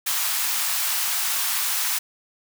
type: high-pass noise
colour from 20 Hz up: white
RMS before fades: -24 dBFS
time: 0.06-1.99 s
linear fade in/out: 10 ms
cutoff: 820 Hz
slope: 24 dB/octave
effects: none